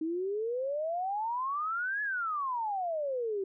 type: exponential two-way sweep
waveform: sine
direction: up then down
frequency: 311.1 to 1719 to 376.8 Hz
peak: -30 dBFS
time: 0.01-3.44 s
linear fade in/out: 5 ms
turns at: 2.02 s
effects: none